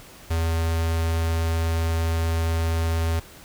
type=tone with notch filter; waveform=square; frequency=82.2 Hz; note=E2; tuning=4 cents flat; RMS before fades=-23 dBFS; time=0.3-3.2 s; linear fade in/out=10 ms; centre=210 Hz; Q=1.8; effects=pink hiss -46 dBFS RMS until 3.44 s